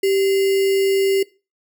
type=tone with sample-and-hold; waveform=sine; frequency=390 Hz; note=G4; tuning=9 cents flat; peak=-14 dBFS; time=0.03-1.23 s; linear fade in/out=5 ms; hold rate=2450 Hz; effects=noise-tail reverb RT60 0.3 s tail -21 dB re dry